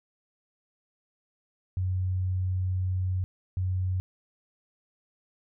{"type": "tone bursts at uneven times", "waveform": "sine", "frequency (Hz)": 92.5, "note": "F#2", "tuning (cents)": 0, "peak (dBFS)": -25, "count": 2, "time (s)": [[1.77, 3.24], [3.57, 4]], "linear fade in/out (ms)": 0, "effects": []}